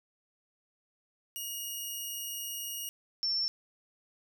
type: tone pair in turn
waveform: 10% pulse / sine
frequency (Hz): 2874 / 5408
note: F7 / E8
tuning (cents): +49 / +43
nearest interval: major seventh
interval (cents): 1094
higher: second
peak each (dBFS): -28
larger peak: neither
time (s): 1.36-2.89 / 3.23-3.48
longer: first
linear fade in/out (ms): 0
effects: none